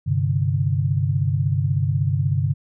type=chord; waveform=sine; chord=G suspended fourth; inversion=none; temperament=just; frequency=98 / 130.67 / 147 Hz; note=G2 / C3 / D3; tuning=0 / -2 / +2 cents; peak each=-22 dBFS; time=0.06-2.54 s; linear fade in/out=20 ms; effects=none